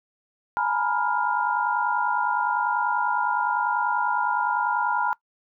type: tone cluster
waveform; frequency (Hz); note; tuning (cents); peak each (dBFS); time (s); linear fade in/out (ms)
sine; 840 / 941 / 991 / 1406; G#5 / A#5 / B5 / F6; +19 / +16 / +6 / +11; -27; 0.57-5.13; 0
effects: noise-tail reverb RT60 0.1 s tail -21 dB re dry